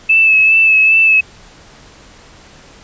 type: tone with vibrato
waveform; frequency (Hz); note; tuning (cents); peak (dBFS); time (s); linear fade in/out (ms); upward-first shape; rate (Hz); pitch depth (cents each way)
sine; 2615; E7; -15; -6; 0.09-1.21; 10; sine; 2.5; 27
effects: pink hiss -41 dBFS RMS until 2.83 s + resampled to 16000 Hz